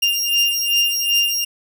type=beating tone pair; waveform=30% pulse; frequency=2798 / 2800.6 Hz; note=F7 / F7; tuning=+3 / +4 cents; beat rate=2.6 Hz; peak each=-16 dBFS; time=0.02-1.45 s; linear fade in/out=10 ms; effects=none